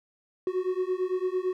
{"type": "beating tone pair", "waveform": "triangle", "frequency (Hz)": [364.7, 373.6], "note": ["F#4", "F#4"], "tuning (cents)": [-25, 17], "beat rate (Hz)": 8.9, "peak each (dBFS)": -27, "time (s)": [0.47, 1.53], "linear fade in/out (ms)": 2, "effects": []}